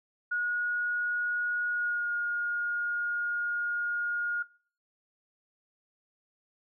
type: tone with pitch glide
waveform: sine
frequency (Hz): 1448 to 1427.2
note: F#6 to F6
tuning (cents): -38 to +37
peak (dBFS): -27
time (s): 0.31-4.43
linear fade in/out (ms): 10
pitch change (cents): -25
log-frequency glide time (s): 1.7-2.12
effects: noise-tail reverb RT60 0.5 s tail -23 dB re dry